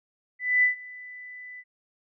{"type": "tone with ADSR envelope", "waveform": "sine", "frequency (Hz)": 1993, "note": "B6", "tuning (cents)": 15, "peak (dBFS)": -16, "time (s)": [0.39, 1.64], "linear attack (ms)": 240, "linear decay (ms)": 120, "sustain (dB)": -23, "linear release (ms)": 49, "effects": []}